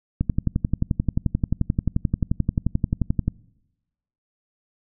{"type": "click train", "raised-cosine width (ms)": 5, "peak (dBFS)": -8, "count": 36, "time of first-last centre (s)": [0.21, 3.28], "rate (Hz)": 11.4, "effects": ["noise-tail reverb RT60 1.0 s tail -24 dB re dry"]}